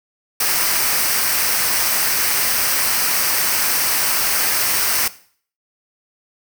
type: noise with comb filter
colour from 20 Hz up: white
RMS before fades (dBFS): -18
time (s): 0.4-5.08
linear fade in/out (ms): 5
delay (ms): 0.28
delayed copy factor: -0.5
effects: noise-tail reverb RT60 0.5 s tail -17 dB re dry